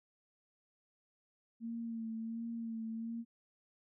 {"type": "tone with vibrato", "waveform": "sine", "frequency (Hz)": 227.7, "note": "A#3", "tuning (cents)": -40, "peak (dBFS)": -38, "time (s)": [1.6, 3.25], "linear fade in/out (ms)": 50, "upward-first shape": "sine", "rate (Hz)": 1.4, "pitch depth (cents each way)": 31, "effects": []}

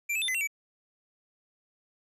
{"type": "tone with pitch steps", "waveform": "square", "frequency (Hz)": [2358, 2600, 3564, 2033, 2730, 2293], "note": ["D7", "E7", "A7", "B6", "F7", "D7"], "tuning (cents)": [6, -24, 22, 50, -40, -42], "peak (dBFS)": -28, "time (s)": [0.09, 0.474], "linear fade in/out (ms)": 10, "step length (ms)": 64, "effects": ["resampled to 32000 Hz"]}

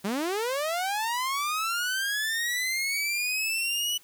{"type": "linear sweep", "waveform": "sawtooth", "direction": "up", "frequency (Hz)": [185, 2971], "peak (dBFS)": -23, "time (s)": [0.04, 3.98], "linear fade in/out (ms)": 10, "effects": ["white hiss -57 dBFS RMS until 4.03 s"]}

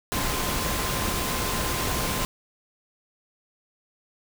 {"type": "tone in noise", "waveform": "sine", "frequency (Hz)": 1039, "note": "C6", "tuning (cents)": -12, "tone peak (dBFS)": -35, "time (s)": [0.12, 2.25], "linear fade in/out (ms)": 0, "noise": "pink", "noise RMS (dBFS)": -27, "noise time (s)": [0.12, 2.25], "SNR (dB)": -11, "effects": []}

